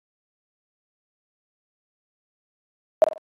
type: tone with echo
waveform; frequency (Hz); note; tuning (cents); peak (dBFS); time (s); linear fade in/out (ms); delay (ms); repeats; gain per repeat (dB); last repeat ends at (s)
sine; 630; D#5; +21; -8; 3.02-3.04; 0; 46; 3; -9; 3.178
effects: high-pass 400 Hz 12 dB/octave + AAC 32 kbps